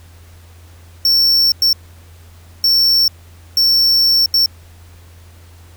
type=tone bursts at uneven times; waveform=square; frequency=5440 Hz; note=F8; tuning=46 cents flat; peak=-10 dBFS; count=5; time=1.05-1.52 / 1.62-1.73 / 2.64-3.08 / 3.57-4.26 / 4.34-4.46 s; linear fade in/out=2 ms; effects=added 85 Hz sine -39 dBFS peak until 5.76 s + pink hiss -48 dBFS RMS until 5.76 s